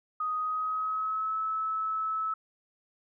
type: tone with pitch glide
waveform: sine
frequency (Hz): 1248 to 1301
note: D#6 to E6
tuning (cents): +5 to -23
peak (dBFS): -28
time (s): 0.2-2.34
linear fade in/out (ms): 5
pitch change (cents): +72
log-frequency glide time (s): 0.36-1.37
effects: none